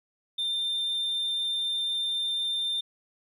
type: tone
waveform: sine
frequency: 3594 Hz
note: A7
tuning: 36 cents sharp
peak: -24 dBFS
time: 0.38-2.81 s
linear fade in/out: 10 ms
effects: tanh soft clip ceiling -25 dBFS + 11-bit